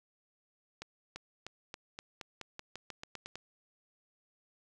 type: accelerating click train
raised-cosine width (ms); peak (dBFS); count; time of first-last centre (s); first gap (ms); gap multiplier
0.2; -25; 14; 0.82-3.356; 340; 0.9
effects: none